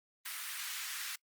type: high-pass noise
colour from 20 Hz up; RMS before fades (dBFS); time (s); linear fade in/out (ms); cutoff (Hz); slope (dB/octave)
pink; -41; 0.25-1.16; 10; 1400; 24
effects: noise-tail reverb RT60 0.1 s tail -24 dB re dry + Opus 32 kbps